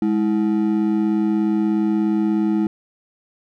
triangle ring-modulated tone, 266 Hz, C4, 29 cents sharp, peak -11 dBFS, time 0.02-2.67 s, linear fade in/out 2 ms, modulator 58.4 Hz, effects none

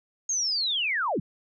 sine linear sweep, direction down, 6600 to 117.9 Hz, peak -24 dBFS, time 0.29-1.2 s, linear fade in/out 5 ms, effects none

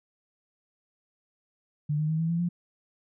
sine tone with pitch steps, 148.9 / 153.62 / 158.48 / 163.51 / 168.69 / 174.03 Hz, D3 / D#3 / D#3 / E3 / E3 / F3, +24 / -22 / +32 / -14 / +40 / -6 cents, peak -24 dBFS, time 1.89-2.49 s, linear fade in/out 10 ms, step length 100 ms, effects none

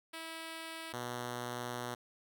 5% pulse tone pair in turn, 325.4 / 121.89 Hz, E4 / B2, -22 / -22 cents, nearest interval octave + perfect fourth, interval 1700 cents, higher first, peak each -31 / -27 dBFS, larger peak second, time 0.13-0.93 / 0.93-1.95 s, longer second, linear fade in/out 10 ms, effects none

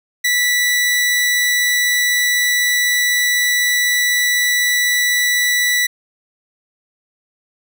sawtooth tone, 1964 Hz, B6, 10 cents flat, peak -10 dBFS, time 0.24-5.87 s, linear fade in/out 10 ms, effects none

